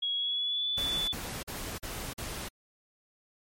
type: tone with pitch glide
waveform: sine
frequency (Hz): 3322 to 3473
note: G#7 to A7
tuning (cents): 0 to -23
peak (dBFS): -28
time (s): 0.02-1.13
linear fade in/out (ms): 10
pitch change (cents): +77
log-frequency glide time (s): 0.15-0.68
type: noise bursts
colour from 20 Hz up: pink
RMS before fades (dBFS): -38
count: 5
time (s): 0.77-2.488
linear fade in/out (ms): 10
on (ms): 310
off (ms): 42
effects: MP3 64 kbps